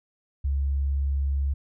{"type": "tone", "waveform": "sine", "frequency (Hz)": 69.3, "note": "C#2", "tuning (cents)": 0, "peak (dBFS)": -22, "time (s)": [0.44, 1.54], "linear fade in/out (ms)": 10, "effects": []}